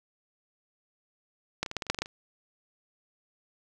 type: clicks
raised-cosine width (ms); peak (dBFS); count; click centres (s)
0.2; -11 / -18 / -19 / -12 / -15 / -27 / -7 / -22 / -14 / -12 / -26; 11; 1.63 / 1.662 / 1.714 / 1.767 / 1.822 / 1.867 / 1.9 / 1.946 / 1.988 / 2.02 / 2.059
effects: none